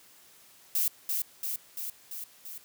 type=noise with echo; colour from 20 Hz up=violet; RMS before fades=-27 dBFS; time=0.75-0.88 s; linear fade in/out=2 ms; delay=340 ms; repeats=5; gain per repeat=-3 dB; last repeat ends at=2.58 s; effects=white hiss -57 dBFS RMS until 2.64 s + high-pass 80 Hz 12 dB/octave